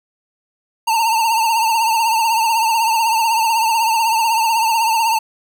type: tone with vibrato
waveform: square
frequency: 902 Hz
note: A5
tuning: 43 cents sharp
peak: -14 dBFS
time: 0.87-5.19 s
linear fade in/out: 10 ms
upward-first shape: triangle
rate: 16 Hz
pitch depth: 79 cents each way
effects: none